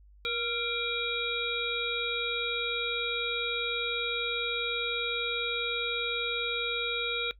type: harmonic tone with a mistuned harmonic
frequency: 475 Hz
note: A#4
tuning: 33 cents sharp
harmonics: 1 / 3 / 5 / 7 / 8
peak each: -36 / -36 / -33 / -38 / -35 dBFS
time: 0.25-7.31 s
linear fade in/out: 0 ms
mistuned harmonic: 3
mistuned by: -53 cents
effects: noise-tail reverb RT60 0.1 s tail -18 dB re dry + added 50 Hz sine -53 dBFS peak until 7.39 s